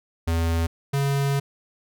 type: tone pair in turn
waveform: square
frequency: 82.9 / 139.42 Hz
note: E2 / C#3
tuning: +10 / +10 cents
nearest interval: major sixth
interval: 900 cents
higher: second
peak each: -21 dBFS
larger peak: neither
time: 0.27-0.67 / 0.93-1.4 s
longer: second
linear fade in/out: 10 ms
effects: none